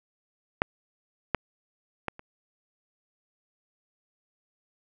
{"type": "clicks", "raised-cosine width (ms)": 0.5, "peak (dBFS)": [-6, -8, -14, -28], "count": 4, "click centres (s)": [0.619, 1.347, 2.083, 2.194], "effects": []}